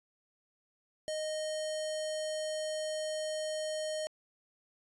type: tone with notch filter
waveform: square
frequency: 620 Hz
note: D#5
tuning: 6 cents flat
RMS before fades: -36 dBFS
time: 1.08-4.07 s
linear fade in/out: 0 ms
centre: 1300 Hz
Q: 0.52
effects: resampled to 24000 Hz